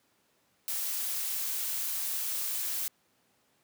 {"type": "noise", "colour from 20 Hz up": "blue", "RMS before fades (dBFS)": -33, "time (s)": [0.68, 2.88], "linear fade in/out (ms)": 0, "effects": ["pink hiss -70 dBFS RMS until 3.63 s", "high-pass 150 Hz 12 dB/octave"]}